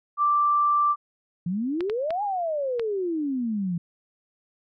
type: tone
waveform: sine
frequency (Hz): 1174.7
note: D6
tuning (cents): 0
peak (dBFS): -18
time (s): 0.17-0.96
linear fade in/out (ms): 50
type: exponential two-way sweep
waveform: sine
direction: up then down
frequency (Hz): 166.2 to 845 to 166.2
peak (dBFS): -24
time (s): 1.46-3.78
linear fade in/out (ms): 5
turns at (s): 2.23
type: clicks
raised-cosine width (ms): 0.3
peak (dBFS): -18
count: 4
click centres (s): 1.807 / 1.898 / 2.106 / 2.796
effects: none